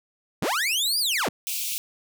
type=linear two-way sweep; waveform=sawtooth; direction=up then down; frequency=87.31 to 4978 to 87.31 Hz; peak=-19 dBFS; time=0.42-1.29 s; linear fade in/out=5 ms; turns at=0.99 s
type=high-pass noise; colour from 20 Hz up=white; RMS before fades=-29 dBFS; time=1.47-1.78 s; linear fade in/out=0 ms; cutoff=2300 Hz; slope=96 dB/octave
effects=none